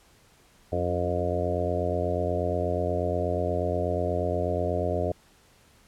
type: harmonic tone with a mistuned harmonic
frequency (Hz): 88.3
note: F2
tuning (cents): +20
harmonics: 1 / 2 / 3 / 4 / 5 / 6 / 7 / 8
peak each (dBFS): -30 / -36 / -36 / -35 / -32 / -33 / -30 / -35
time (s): 0.72-5.12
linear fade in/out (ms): 5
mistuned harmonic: 3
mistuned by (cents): +45
effects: pink hiss -59 dBFS RMS until 5.87 s + low-pass 12000 Hz 12 dB/octave